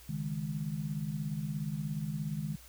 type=chord; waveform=sine; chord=C# suspended second; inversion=none; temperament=equal; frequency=138.59 / 155.56 / 207.7 Hz; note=C#3 / D#3 / G#3; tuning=0 / 0 / 0 cents; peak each=-40 / -35 / -39 dBFS; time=0.09-2.56 s; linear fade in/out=5 ms; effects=added 60 Hz sine -55 dBFS peak until 2.68 s + white hiss -56 dBFS RMS until 2.68 s